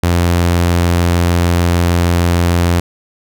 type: tone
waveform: sawtooth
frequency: 86.6 Hz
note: F2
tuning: 14 cents flat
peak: -6 dBFS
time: 0.03-2.8 s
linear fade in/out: 5 ms
effects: none